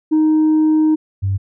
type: tone pair in turn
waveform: sine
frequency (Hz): 311.1 / 97.48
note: D#4 / G2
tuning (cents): 0 / -9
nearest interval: octave + minor sixth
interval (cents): 2009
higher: first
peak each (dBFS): -8 / -14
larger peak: first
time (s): 0.11-0.96 / 1.22-1.38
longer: first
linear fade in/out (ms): 20
effects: tanh soft clip ceiling -9 dBFS

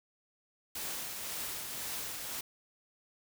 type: noise with tremolo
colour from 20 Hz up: white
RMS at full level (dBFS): -38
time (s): 0.75-2.41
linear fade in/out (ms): 5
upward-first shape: triangle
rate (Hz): 1.9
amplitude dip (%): 35
effects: none

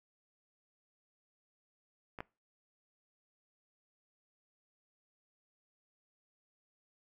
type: clicks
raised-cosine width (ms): 0.5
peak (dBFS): -29 / -24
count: 2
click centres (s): 2.188 / 2.205
effects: noise-tail reverb RT60 0.3 s tail -23 dB re dry

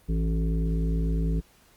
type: harmonic tone with a mistuned harmonic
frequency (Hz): 54.6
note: A1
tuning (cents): -13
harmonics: 1 / 3 / 5 / 7 / 8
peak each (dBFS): -24 / -28 / -36 / -43 / -40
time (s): 0.08-1.41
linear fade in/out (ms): 20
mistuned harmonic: 7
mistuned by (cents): -21
effects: pink hiss -59 dBFS RMS until 1.76 s + Opus 32 kbps

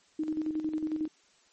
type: tone with tremolo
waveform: sine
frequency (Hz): 311.1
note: D#4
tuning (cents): 0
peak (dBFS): -27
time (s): 0.19-1.08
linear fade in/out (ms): 5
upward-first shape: square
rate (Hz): 11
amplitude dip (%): 55
effects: white hiss -64 dBFS RMS until 1.52 s + MP3 32 kbps

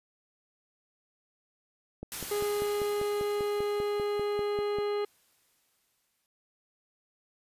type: click train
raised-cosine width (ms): 2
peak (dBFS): -25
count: 15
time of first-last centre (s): 2.03-4.786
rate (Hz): 5.08
type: noise with exponential decay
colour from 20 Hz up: white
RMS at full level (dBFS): -37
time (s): 2.12-6.26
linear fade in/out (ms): 0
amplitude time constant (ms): 900
type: harmonic tone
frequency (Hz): 412.6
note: G#4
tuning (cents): -11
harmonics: 1 / 2 / 3 / 4 / 5 / 6 / 7 / 8 / 10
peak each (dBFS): -28 / -41 / -41 / -52 / -47 / -55 / -50 / -54 / -50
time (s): 2.31-5.05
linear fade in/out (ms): 5
effects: resampled to 32000 Hz

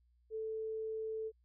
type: tone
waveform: sine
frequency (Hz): 440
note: A4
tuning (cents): 0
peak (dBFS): -37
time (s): 0.3-1.32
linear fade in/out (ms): 50
effects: added 60 Hz sine -68 dBFS peak until 1.44 s

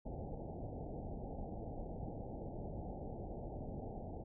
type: low-pass noise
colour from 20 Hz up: pink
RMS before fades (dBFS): -45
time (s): 0.05-4.24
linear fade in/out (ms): 10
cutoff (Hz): 830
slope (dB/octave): 96
effects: none

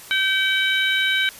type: harmonic tone with a mistuned harmonic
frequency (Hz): 764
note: G5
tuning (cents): -45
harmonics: 2 / 3 / 4 / 5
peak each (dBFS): -21 / -23 / -24 / -25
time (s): 0.11-1.29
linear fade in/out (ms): 0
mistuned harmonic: 2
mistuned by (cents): +24
effects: white hiss -41 dBFS RMS until 1.39 s + resampled to 32000 Hz

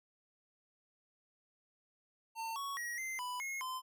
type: tone with pitch steps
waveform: square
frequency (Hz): 903 / 1114 / 1901 / 2077 / 992 / 2160 / 1029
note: A5 / C#6 / A#6 / C7 / B5 / C#7 / C6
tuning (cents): +45 / +8 / +33 / -13 / +7 / -45 / -29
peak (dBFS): -39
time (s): 2.35-3.82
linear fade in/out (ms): 50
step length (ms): 210
effects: none

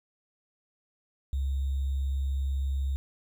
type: tone with sample-and-hold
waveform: sine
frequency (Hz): 68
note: C#2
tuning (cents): -33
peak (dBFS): -26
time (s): 1.33-2.96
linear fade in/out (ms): 0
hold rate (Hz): 3675
effects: none

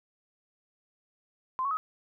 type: tone with pitch steps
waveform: sine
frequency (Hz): 1037 / 1114 / 1269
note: C6 / C#6 / D#6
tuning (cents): -16 / +8 / +34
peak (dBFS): -27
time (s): 1.59-1.77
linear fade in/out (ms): 0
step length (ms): 60
effects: none

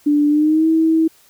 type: tone with pitch glide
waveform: sine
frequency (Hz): 293.7 to 322.1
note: D4 to E4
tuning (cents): 0 to -40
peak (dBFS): -11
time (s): 0.06-1.08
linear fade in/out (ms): 10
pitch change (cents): +160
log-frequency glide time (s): 0.28-0.67
effects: white hiss -52 dBFS RMS until 1.29 s

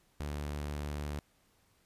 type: tone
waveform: sawtooth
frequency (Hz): 73.42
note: D2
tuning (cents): 0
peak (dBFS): -32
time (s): 0.2-1.19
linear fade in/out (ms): 0
effects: pink hiss -70 dBFS RMS until 1.85 s + resampled to 32000 Hz

